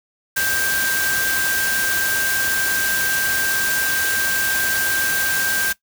sine tone in noise, 1580 Hz, G6, 13 cents sharp, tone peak -20 dBFS, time 0.36-5.73 s, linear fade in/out 10 ms, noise white, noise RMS -23 dBFS, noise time 0.36-5.73 s, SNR 0 dB, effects noise-tail reverb RT60 0.1 s tail -17 dB re dry

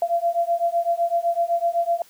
sine beating tone pair, 680 / 687.9 Hz, F5 / F5, -46 / -26 cents, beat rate 7.9 Hz, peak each -22 dBFS, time 0.02-2.02 s, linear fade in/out 2 ms, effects white hiss -53 dBFS RMS until 2.09 s

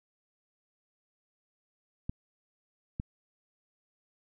clicks, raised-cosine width 5 ms, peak -21 dBFS, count 2, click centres 2.095 / 2.999 s, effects none

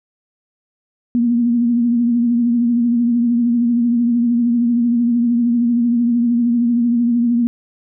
sine tone with vibrato, 237.6 Hz, A#3, 33 cents sharp, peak -12 dBFS, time 1.15-7.47 s, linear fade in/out 0 ms, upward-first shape triangle, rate 13 Hz, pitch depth 54 cents each way, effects none

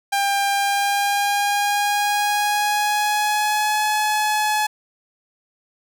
sawtooth tone with pitch glide, 798 to 850.3 Hz, G5 to G#5, +31 to +41 cents, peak -14 dBFS, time 0.12-4.67 s, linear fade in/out 10 ms, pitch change +110 cents, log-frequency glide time 0.51-3.85 s, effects none

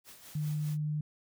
white noise with tremolo, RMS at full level -50 dBFS, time 0.04-0.78 s, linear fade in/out 50 ms, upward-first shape sine, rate 5 Hz, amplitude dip 55%
sine tone, 151 Hz, D3, 48 cents sharp, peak -30 dBFS, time 0.35-1.01 s, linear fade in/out 5 ms
effects none

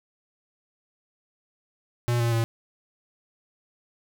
square tone with pitch steps, 120 / 117.33 / 114.71 Hz, B2 / A#2 / A#2, -49 / +12 / -27 cents, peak -22 dBFS, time 2.08-2.44 s, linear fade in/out 0 ms, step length 120 ms, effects none

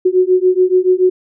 sine beating tone pair, 364.5 / 371.5 Hz, F#4 / F#4, -26 / +7 cents, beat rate 7 Hz, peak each -12 dBFS, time 0.05-1.1 s, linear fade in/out 10 ms, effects none

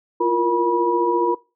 sine tone cluster, 335.3 / 349.9 / 469.9 / 971 Hz, E4 / F4 / A#4 / B5, +30 / +3 / +14 / -30 cents, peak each -29 / -20 / -22 / -20 dBFS, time 0.2-1.35 s, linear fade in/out 10 ms, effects noise-tail reverb RT60 0.3 s tail -23 dB re dry

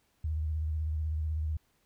sine tone with vibrato, 77.78 Hz, D#2, in tune, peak -29 dBFS, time 0.24-1.57 s, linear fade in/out 5 ms, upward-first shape square, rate 16 Hz, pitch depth 44 cents each way, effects pink hiss -72 dBFS RMS until 1.85 s

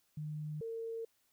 sine tone pair in turn, 151.8 / 454.9 Hz, D#3 / A#4, -42 / -42 cents, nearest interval octave + perfect fifth, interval 1900 cents, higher second, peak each -38 / -38 dBFS, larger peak neither, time 0.17-0.61 / 0.61-1.05 s, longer neither, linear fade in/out 5 ms, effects white hiss -75 dBFS RMS until 1.32 s

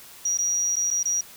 sine tone with dropouts, 5760 Hz, F#8, 47 cents flat, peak -21 dBFS, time 0.25-1.21 s, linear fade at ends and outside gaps 5 ms, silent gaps 0.375-0.386 / 0.758-0.765 / 0.905-0.91 / 1.031-1.054 s, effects white hiss -46 dBFS RMS until 1.36 s

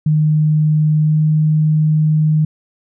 sine tone with pitch glide, 153.4 to 154.47 Hz, D#3 to D#3, -24 to -12 cents, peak -10 dBFS, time 0.06-2.45 s, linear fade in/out 5 ms, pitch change +12 cents, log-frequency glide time 1.01-1.19 s, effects none

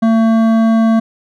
triangle tone with hard clipping, 224.9 Hz, A3, 38 cents sharp, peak -10 dBFS, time 0.02-1 s, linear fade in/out 10 ms, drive 15 dB, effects none

